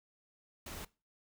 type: noise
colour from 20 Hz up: pink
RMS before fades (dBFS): -45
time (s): 0.66-0.85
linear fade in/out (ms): 5
effects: noise-tail reverb RT60 0.3 s tail -21 dB re dry